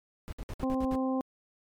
brown noise bursts, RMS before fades -37 dBFS, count 7, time 0.28-0.955 s, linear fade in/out 0 ms, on 45 ms, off 60 ms
harmonic tone, 261.6 Hz, C4, in tune, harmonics 1 / 2 / 3 / 4, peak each -28 / -34 / -38 / -40 dBFS, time 0.63-1.21 s, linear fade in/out 0 ms
effects MP3 96 kbps

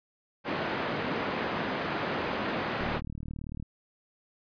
pink band-pass noise, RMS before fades -32 dBFS, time 0.44-3.01 s, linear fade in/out 50 ms, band 190 to 2300 Hz, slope 12 dB/octave
click train, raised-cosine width 5 ms, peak -26 dBFS, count 32, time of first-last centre 2.81-3.626 s, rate 38 Hz
effects resampled to 11025 Hz

